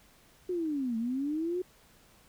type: linear two-way sweep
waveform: sine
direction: down then up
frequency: 370 to 220.2 to 370 Hz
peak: -29 dBFS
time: 0.49-1.62 s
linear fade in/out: 5 ms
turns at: 0.97 s
effects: pink hiss -61 dBFS RMS until 2.28 s